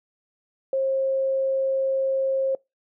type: tone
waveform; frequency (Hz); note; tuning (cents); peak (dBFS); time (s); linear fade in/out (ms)
sine; 535; C5; +38; -20; 0.73-2.55; 2
effects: noise-tail reverb RT60 0.2 s tail -24 dB re dry